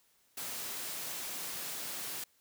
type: high-pass noise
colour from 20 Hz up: white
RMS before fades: -40 dBFS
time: 0.37-2.24 s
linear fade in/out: 5 ms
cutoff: 110 Hz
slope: 48 dB/octave
effects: white hiss -70 dBFS RMS until 2.4 s